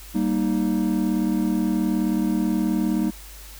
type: chord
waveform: triangle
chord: Eb major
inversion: first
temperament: just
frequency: 194.45 / 233.3 / 311.1 Hz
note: G3 / Bb3 / Eb4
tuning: -14 / +2 / 0 cents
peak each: -22 dBFS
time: 0.14-3.11 s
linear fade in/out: 20 ms
effects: added 50 Hz sine -41 dBFS peak until 3.59 s + white hiss -44 dBFS RMS until 3.59 s